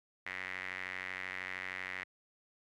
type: tone with band-pass filter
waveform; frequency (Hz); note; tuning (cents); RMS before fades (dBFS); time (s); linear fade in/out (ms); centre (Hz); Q
sawtooth; 92.9; F#2; +7; -42; 0.26-2.04; 5; 2000; 5.6
effects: none